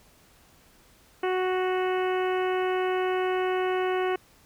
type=harmonic tone with a mistuned harmonic; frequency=370 Hz; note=F#4; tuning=in tune; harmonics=1 / 2 / 3 / 4 / 5 / 6 / 7 / 8; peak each=-25 / -31 / -35 / -37 / -39 / -41 / -42 / -43 dBFS; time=1.23-4.16 s; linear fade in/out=5 ms; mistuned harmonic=6; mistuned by=-21 cents; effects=pink hiss -58 dBFS RMS until 4.45 s